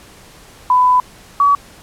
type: tone pair in turn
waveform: sine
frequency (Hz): 1000 / 1136.8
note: B5 / C#6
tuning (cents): +21 / +43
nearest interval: major second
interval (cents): 222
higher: second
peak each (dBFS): -8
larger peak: neither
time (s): 0.7-1 / 1.4-1.55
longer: first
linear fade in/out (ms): 2
effects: pink hiss -42 dBFS RMS until 1.82 s + low-pass 12000 Hz 12 dB/octave